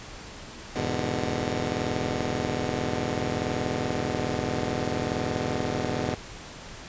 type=chord; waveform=10% pulse; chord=E dominant seventh; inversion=none; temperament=just; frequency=82.41 / 103.01 / 123.61 / 148.33 Hz; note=E2 / G#2 / B2 / D3; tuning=0 / -14 / +2 / +18 cents; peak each=-26 / -25 / -24 / -25 dBFS; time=0.75-6.15 s; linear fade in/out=10 ms; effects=pink hiss -42 dBFS RMS until 6.88 s + resampled to 16000 Hz